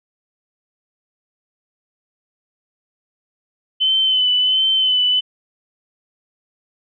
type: tone with vibrato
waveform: sine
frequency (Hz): 3039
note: F#7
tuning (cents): +46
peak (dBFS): -13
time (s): 3.8-5.21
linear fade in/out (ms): 20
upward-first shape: sine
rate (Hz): 1.4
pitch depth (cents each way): 32
effects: none